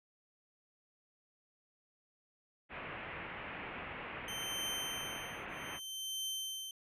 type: low-pass noise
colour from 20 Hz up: white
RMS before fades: -45 dBFS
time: 2.69-5.8 s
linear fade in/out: 50 ms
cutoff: 2700 Hz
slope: 48 dB/octave
type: tone with tremolo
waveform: sawtooth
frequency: 3100 Hz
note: G7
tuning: 20 cents flat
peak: -33 dBFS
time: 4.28-6.71 s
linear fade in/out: 2 ms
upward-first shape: triangle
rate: 0.63 Hz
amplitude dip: 100%
effects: resampled to 32000 Hz